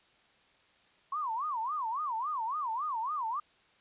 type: tone with vibrato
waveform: sine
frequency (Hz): 1046.5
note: C6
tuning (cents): 0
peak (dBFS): -31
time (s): 1.12-3.4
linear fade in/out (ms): 5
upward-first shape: sine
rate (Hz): 3.6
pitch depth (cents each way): 300
effects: white hiss -65 dBFS RMS until 3.8 s + resampled to 8000 Hz